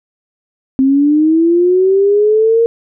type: linear sweep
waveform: sine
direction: up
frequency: 261.6 to 466.2 Hz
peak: -7 dBFS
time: 0.79-2.66 s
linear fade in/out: 0 ms
effects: none